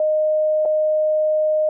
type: tone with dropouts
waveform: sine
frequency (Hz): 617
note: D#5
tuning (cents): -15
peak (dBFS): -15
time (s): 0-1.69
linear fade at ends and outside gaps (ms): 2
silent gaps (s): 0.653-0.657
effects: none